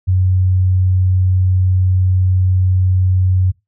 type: tone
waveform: sine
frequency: 92.6 Hz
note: F#2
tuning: 2 cents sharp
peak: -10 dBFS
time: 0.07-3.52 s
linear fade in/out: 20 ms
effects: noise-tail reverb RT60 0.2 s tail -21 dB re dry